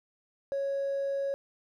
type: tone with hard clipping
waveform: triangle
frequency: 553 Hz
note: C#5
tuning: 4 cents flat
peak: -28 dBFS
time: 0.52-1.34 s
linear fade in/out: 0 ms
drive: 2 dB
effects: none